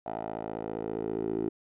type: tone with band-pass filter sweep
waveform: 10% pulse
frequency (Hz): 55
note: A1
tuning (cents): 0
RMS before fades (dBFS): -34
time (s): 0.06-1.49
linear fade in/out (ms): 5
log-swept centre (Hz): 670 to 360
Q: 4.4
effects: resampled to 8000 Hz